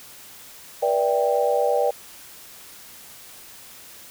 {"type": "tone cluster", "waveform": "sine", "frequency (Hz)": [483.5, 584, 653, 788], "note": ["B4", "D5", "E5", "G5"], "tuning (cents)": [-37, -10, -17, 9], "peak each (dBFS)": [-22, -22, -29, -24], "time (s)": [0.82, 1.91], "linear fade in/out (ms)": 10, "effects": ["white hiss -44 dBFS RMS until 4.1 s"]}